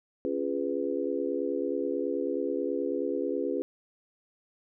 sine chord, C# dominant seventh, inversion none, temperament just, 277.2 / 346.5 / 415.8 / 498.9 Hz, C#4 / E#4 / G#4 / B4, 0 / -14 / +2 / +17 cents, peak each -33 dBFS, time 0.25-3.62 s, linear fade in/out 0 ms, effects none

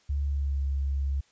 sine tone with pitch glide, 70.9 to 68.96 Hz, C#2 to C#2, +40 to -8 cents, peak -25 dBFS, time 0.09-1.21 s, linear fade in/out 10 ms, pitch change -48 cents, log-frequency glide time 0.24-0.63 s, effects white hiss -64 dBFS RMS until 1.31 s + resampled to 16000 Hz

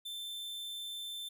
45% pulse tone, 3547 Hz, A7, 13 cents sharp, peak -40 dBFS, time 0.05-1.29 s, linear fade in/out 10 ms, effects none

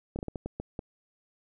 slowing click train, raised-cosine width 2 ms, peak -21 dBFS, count 8, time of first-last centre 0.16-0.792 s, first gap 29 ms, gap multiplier 1.37, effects none

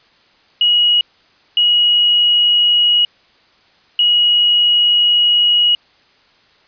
sine tone bursts at uneven times, 2902 Hz, F#7, 34 cents flat, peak -9 dBFS, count 3, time 0.61-1.01 / 1.57-3.05 / 3.99-5.75 s, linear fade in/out 2 ms, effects white hiss -52 dBFS RMS until 6.67 s + resampled to 11025 Hz

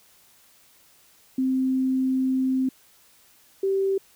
sine tone pair in turn, 261.1 / 388.4 Hz, C4 / G4, -3 / -16 cents, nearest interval perfect fifth, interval 687 cents, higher second, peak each -20 dBFS, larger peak neither, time 1.38-2.69 / 3.63-3.98 s, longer first, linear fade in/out 5 ms, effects white hiss -57 dBFS RMS until 4.15 s

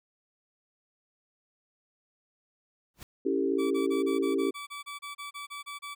pink noise with exponential growth, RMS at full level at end -40 dBFS, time 2.94-3.03 s, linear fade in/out 1 ms, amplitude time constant 18 ms
sine chord, A dominant seventh, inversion first, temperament equal with one note detuned, 277.2 / 329.6 / 392 / 447.7 Hz, C#4 / E4 / G4 / A4, 0 / 0 / 0 / +30 cents, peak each -30 / -32 / -28 / -34 dBFS, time 3.25-4.51 s, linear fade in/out 10 ms
20% pulse tone bursts, 1152 Hz, D6, 34 cents flat, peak -33 dBFS, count 15, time 3.58-5.95 s, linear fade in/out 20 ms, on 130 ms, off 30 ms
effects none

